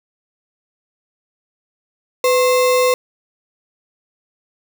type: tone with sample-and-hold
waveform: sine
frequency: 502 Hz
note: B4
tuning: 28 cents sharp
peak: -11 dBFS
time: 2.24-2.94 s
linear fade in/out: 2 ms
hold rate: 1575 Hz
effects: none